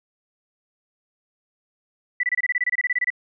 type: tone bursts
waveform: sine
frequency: 1975.5 Hz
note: B6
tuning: in tune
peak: -18 dBFS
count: 16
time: 2.2-3.103 s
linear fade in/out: 5 ms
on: 33 ms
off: 25 ms
effects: none